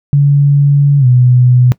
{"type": "tone with pitch glide", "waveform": "sine", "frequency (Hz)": [142.5, 124.77], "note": ["C#3", "B2"], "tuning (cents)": [48, 18], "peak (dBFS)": -4, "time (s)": [0.13, 1.72], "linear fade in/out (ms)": 0, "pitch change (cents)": -230, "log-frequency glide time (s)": [0.99, 1.06], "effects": ["noise-tail reverb RT60 0.1 s tail -18 dB re dry"]}